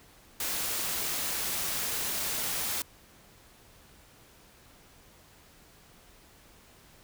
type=noise; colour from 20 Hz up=white; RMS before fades=-32 dBFS; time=0.4-2.82 s; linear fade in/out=2 ms; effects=pink hiss -57 dBFS RMS until 7.03 s